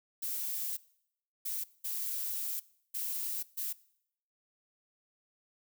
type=noise bursts at uneven times; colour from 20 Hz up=violet; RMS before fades=-36 dBFS; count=5; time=0.22-0.77 / 1.45-1.64 / 1.84-2.6 / 2.94-3.43 / 3.57-3.73 s; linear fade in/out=10 ms; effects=noise-tail reverb RT60 0.7 s tail -21 dB re dry